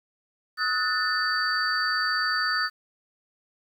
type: tone cluster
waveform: sine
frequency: 1269 / 1472 / 1776 / 4594 Hz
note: D#6 / F#6 / A6 / D8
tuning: +34 / -9 / +16 / -39 cents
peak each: -28 dBFS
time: 0.57-2.7 s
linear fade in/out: 50 ms
effects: tanh soft clip ceiling -12 dBFS + 9-bit